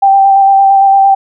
sine tone with vibrato, 784 Hz, G5, in tune, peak -3 dBFS, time 0.02-1.15 s, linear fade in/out 10 ms, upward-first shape square, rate 8.8 Hz, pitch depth 13 cents each way, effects none

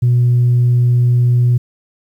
sine tone, 122.1 Hz, B2, 19 cents flat, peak -7 dBFS, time 0.02-1.58 s, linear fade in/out 10 ms, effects tanh soft clip ceiling -6 dBFS + 8-bit

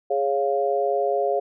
sine chord, Db major, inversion second, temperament equal, 415.3 / 554.4 / 698.5 Hz, Ab4 / Db5 / F5, 0 / 0 / 0 cents, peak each -24 dBFS, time 0.1-1.4 s, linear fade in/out 10 ms, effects none

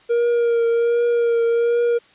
triangle tone with vibrato, 469.7 Hz, A#4, 13 cents sharp, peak -13 dBFS, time 0.09-1.99 s, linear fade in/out 20 ms, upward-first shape triangle, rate 1.3 Hz, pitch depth 25 cents each way, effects white hiss -52 dBFS RMS until 2.14 s + resampled to 8000 Hz

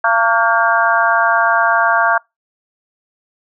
harmonic tone with a mistuned harmonic, 227.9 Hz, A#3, 39 cents flat, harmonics 3 / 4 / 5 / 6 / 7, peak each -17 / -17 / -17 / -17 / -17 dBFS, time 0.04-2.18 s, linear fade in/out 5 ms, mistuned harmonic 6, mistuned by +56 cents, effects noise-tail reverb RT60 0.2 s tail -26 dB re dry

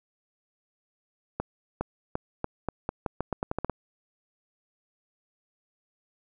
accelerating click train, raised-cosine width 1 ms, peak -14 dBFS, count 14, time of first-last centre 1.4-3.697 s, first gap 410 ms, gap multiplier 0.84, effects none

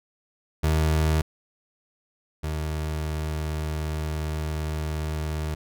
30% pulse tone pair in turn, 78.2 / 77.3 Hz, D#2 / D#2, +9 / -11 cents, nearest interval unison, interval 20 cents, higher first, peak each -17 / -24 dBFS, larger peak first, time 0.63-1.22 / 2.43-5.55 s, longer second, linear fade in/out 10 ms, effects none

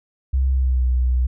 sine tone with pitch glide, 65.9 to 62.49 Hz, C2 to B1, +13 to +21 cents, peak -15 dBFS, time 0.33-1.27 s, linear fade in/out 10 ms, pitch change -92 cents, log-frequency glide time 0.51-0.85 s, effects none

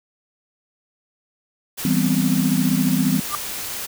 white noise, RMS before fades -29 dBFS, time 1.77-3.87 s, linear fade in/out 20 ms
sine chord, C major seventh, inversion first, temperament equal, 164.81 / 196 / 246.9 / 261.6 Hz, E3 / G3 / B3 / C4, 0 / 0 / 0 / 0 cents, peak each -22 / -21 / -22 / -22 dBFS, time 1.85-3.2 s, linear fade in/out 2 ms
sine tone with exponential growth, 1189 Hz, D6, 21 cents sharp, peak -17 dBFS, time 3.26-3.35 s, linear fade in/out 0 ms, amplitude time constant 18 ms
effects none

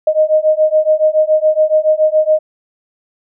sine beating tone pair, 617 / 624.1 Hz, D#5 / D#5, -15 / +5 cents, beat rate 7.1 Hz, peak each -12 dBFS, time 0.07-2.39 s, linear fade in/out 5 ms, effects none

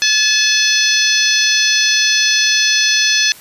harmonic tone, 862 Hz, A5, 36 cents flat, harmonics 2 / 3 / 4 / 5 / 6 / 7, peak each -18 / -18 / -18 / -18 / -18 / -18 dBFS, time 0.02-3.32 s, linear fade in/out 0 ms, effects white hiss -39 dBFS RMS until 3.4 s + resampled to 32000 Hz

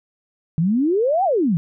sine exponential two-way sweep, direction up then down, 152.6 to 804 to 152.6 Hz, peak -15 dBFS, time 0.58-1.57 s, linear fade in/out 0 ms, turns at 1.24 s, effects none

